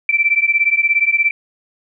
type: beating tone pair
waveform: sine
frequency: 2327 / 2344 Hz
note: D7 / D7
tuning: -17 / -4 cents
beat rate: 17 Hz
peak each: -15 / -15 dBFS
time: 0.09-1.31 s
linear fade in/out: 2 ms
effects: none